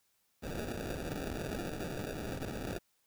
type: noise with sample-and-hold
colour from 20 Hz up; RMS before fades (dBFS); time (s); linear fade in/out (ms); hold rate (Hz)
white; -39; 0.42-2.79; 20; 1050
effects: white hiss -75 dBFS RMS until 3.06 s